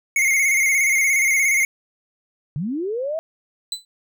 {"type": "tone with vibrato", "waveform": "square", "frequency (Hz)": 2158, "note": "C#7", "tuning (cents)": -47, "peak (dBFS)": -16, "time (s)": [0.16, 1.65], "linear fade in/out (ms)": 2, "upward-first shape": "square", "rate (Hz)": 17, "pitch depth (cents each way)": 46}
{"type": "linear sweep", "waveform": "sine", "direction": "up", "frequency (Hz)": [130.81, 662], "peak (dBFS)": -22, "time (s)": [2.56, 3.19], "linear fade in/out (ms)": 0}
{"type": "tone with exponential decay", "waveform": "35% pulse", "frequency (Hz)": 4000, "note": "B7", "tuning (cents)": 21, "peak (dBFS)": -18, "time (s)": [3.72, 3.85], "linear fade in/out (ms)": 2, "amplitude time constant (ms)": 28}
{"effects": []}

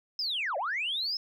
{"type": "linear two-way sweep", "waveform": "sine", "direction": "down then up", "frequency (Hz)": [5274, 523.3, 5274], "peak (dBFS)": -28, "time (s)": [0.19, 1.17], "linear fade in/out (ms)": 2, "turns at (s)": 0.57, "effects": ["tanh soft clip ceiling -24 dBFS"]}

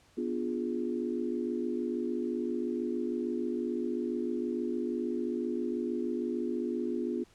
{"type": "chord", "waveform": "sine", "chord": "B diminished seventh", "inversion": "none", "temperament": "equal", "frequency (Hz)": [246.9, 293.7, 349.2, 415.3], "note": ["B3", "D4", "F4", "Ab4"], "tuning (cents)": [0, 0, 0, 0], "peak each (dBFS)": [-34, -39, -34, -38], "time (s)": [0.17, 7.24], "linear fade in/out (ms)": 10, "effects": ["pink hiss -63 dBFS RMS until 7.34 s", "low-pass 9000 Hz 12 dB/octave"]}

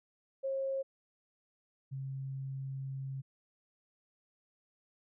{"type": "tone pair in turn", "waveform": "sine", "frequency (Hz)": [539, 134.75], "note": ["C#5", "C#3"], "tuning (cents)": [-49, -49], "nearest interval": "2 octaves", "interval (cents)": 2400, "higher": "first", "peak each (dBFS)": [-32, -37], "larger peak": "first", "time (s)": [[0.43, 0.83], [1.91, 3.22]], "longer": "second", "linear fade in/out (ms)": 20, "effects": []}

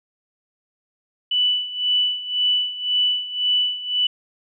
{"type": "tone with tremolo", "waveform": "sine", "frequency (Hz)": 2974, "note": "F#7", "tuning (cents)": 8, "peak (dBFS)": -15, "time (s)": [1.31, 4.07], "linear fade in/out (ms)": 5, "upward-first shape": "sine", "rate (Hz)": 1.9, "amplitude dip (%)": 80, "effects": []}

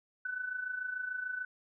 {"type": "tone with amplitude modulation", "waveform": "sine", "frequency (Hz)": 1500, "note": "F#6", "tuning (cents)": 23, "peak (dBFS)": -32, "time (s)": [0.25, 1.45], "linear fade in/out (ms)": 5, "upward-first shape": "sine", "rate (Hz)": 26.8, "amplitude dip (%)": 65, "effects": []}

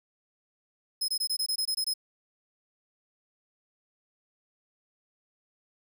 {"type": "tone bursts", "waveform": "sawtooth", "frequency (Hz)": 5120, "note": "D#8", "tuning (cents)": 49, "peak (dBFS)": -24, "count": 10, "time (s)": [1.01, 1.939], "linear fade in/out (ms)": 10, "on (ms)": 74, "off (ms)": 21, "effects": []}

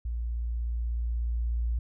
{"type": "tone with level ramp", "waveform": "sine", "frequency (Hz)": 58.27, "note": "A#1", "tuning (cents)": 0, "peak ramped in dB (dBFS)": [-29, -25], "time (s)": [0.05, 1.79], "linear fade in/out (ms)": 5, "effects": []}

